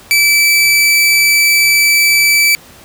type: tone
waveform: sawtooth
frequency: 2314 Hz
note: D7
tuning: 26 cents flat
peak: -4 dBFS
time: 0.11-2.55 s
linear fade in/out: 0 ms
effects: pink hiss -39 dBFS RMS until 2.84 s + high-pass 60 Hz 12 dB/octave